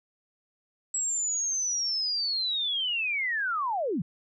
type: linear sweep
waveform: sine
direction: down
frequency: 7770 to 137.3 Hz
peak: -26 dBFS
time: 0.94-4.02 s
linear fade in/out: 5 ms
effects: none